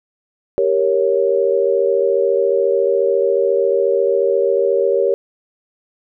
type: chord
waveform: sine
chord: G diminished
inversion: none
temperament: equal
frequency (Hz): 392 / 466.2 / 554.4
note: G4 / Bb4 / Db5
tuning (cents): 0 / 0 / 0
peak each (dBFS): -17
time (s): 0.58-5.14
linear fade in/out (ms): 0
effects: none